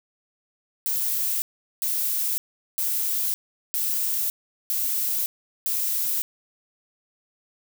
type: noise bursts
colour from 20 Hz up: violet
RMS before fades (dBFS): -25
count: 6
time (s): 0.86-6.22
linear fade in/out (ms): 0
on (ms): 560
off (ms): 400
effects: none